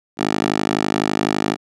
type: tone with high-pass filter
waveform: 10% pulse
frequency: 51.91 Hz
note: G#1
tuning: in tune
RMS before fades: -20 dBFS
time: 0.17-1.57 s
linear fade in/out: 50 ms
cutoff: 290 Hz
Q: 1.1
effects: low-pass 7000 Hz 12 dB/octave